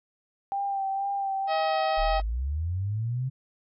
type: tone with vibrato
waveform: sine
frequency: 787 Hz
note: G5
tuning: 7 cents sharp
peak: -26 dBFS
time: 0.52-2.2 s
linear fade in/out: 0 ms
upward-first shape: sine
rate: 2.1 Hz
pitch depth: 26 cents each way
type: harmonic tone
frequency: 636 Hz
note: D#5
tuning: 38 cents sharp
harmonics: 1 / 2 / 3 / 4 / 5 / 6 / 7 / 8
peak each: -27 / -33 / -37 / -39 / -41 / -43 / -44 / -45 dBFS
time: 1.47-2.22 s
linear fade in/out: 50 ms
type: linear sweep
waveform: sine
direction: up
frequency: 30.71 to 133.7 Hz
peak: -26 dBFS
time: 1.97-3.3 s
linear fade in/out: 20 ms
effects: none

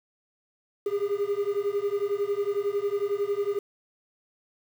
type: beating tone pair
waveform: triangle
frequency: 400 / 411 Hz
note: G4 / G#4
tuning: +35 / -18 cents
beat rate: 11 Hz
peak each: -26 dBFS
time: 0.86-3.59 s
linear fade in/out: 5 ms
effects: 8-bit

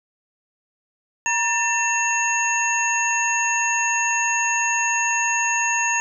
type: tone cluster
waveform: sine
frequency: 944 / 1791 / 2697 / 6620 Hz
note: A#5 / A6 / E7 / G#8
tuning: +22 / +30 / +39 / -6 cents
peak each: -24 dBFS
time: 1.26-6 s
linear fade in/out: 0 ms
effects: none

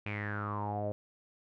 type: tone with low-pass filter sweep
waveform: sawtooth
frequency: 103.83 Hz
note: G#2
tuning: in tune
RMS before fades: -36 dBFS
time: 0.06-0.92 s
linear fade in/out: 0 ms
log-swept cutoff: 2500 to 560 Hz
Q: 9.6
effects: none

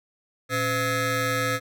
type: ring-modulated tone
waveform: 20% pulse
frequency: 392 Hz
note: G4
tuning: in tune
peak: -15 dBFS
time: 0.49-1.6 s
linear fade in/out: 50 ms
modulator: 901 Hz
effects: none

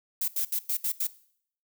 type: noise bursts at uneven times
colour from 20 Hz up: violet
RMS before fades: -28 dBFS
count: 6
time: 0.21-0.28 / 0.36-0.45 / 0.52-0.59 / 0.69-0.77 / 0.84-0.92 / 1-1.07 s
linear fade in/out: 5 ms
effects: noise-tail reverb RT60 0.6 s tail -18 dB re dry

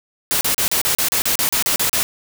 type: noise bursts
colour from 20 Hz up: white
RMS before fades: -18 dBFS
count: 13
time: 0.31-2.03 s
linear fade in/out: 0 ms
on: 100 ms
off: 35 ms
effects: none

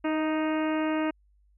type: harmonic tone with a mistuned harmonic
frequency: 311.1 Hz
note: D#4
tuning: in tune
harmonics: 1 / 2 / 3 / 4 / 5 / 6 / 7 / 8 / 9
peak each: -26 / -32 / -36 / -38 / -40 / -42 / -43 / -44 / -45 dBFS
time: 0.04-1.11 s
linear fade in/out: 10 ms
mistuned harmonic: 2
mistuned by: +16 cents
effects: added 50 Hz sine -60 dBFS peak until 1.57 s

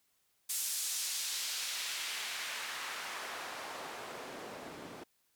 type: noise with band-pass filter sweep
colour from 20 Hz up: white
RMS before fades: -40 dBFS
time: 0.49-5.04 s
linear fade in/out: 10 ms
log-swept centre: 8700 to 290 Hz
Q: 0.85
effects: white hiss -75 dBFS RMS until 5.35 s

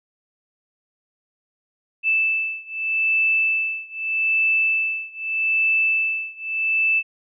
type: beating tone pair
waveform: sine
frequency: 2637 / 2637.81 Hz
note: E7 / E7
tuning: 0 / +1 cents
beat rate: 0.81 Hz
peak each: -21 / -22 dBFS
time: 2.03-7.03 s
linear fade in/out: 50 ms
effects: none

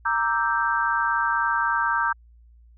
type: chord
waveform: sine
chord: E half-diminished seventh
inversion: second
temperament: equal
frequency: 932.3 / 1174.7 / 1318.5 / 1568 Hz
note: Bb5 / D6 / E6 / G6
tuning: 0 / 0 / 0 / 0 cents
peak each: -25 / -27 / -28 / -24 dBFS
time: 0.05-2.13 s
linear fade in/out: 10 ms
effects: added 58 Hz sine -49 dBFS peak until 2.77 s

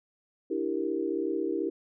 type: chord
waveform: sine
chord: E half-diminished seventh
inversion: third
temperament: equal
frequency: 293.7 / 329.6 / 392 / 466.2 Hz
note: D4 / E4 / G4 / Bb4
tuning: 0 / 0 / 0 / 0 cents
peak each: -35 / -31 / -32 / -35 dBFS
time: 0.5-1.7 s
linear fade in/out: 10 ms
effects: none

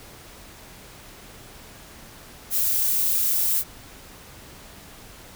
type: noise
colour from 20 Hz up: violet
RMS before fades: -22 dBFS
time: 2.5-3.64 s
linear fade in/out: 50 ms
effects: pink hiss -45 dBFS RMS until 5.35 s

